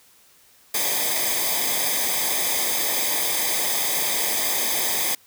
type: noise with comb filter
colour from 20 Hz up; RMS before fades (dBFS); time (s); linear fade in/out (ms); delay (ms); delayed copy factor
white; -23; 0.74-5.15; 5; 0.71; -0.8
effects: white hiss -55 dBFS RMS until 5.26 s